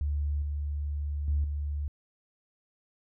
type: tone with level steps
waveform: sine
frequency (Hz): 73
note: D2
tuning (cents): -10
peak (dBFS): -26 / -29 / -23 / -29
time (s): 0.01-1.88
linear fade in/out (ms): 0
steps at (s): 0.42 / 1.28 / 1.44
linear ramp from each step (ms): 2
effects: tanh soft clip ceiling -19 dBFS